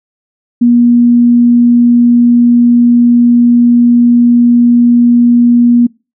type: tone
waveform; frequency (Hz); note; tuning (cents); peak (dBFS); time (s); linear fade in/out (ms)
sine; 239.6; A#3; +48; -3; 0.61-5.87; 10
effects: noise-tail reverb RT60 0.3 s tail -25 dB re dry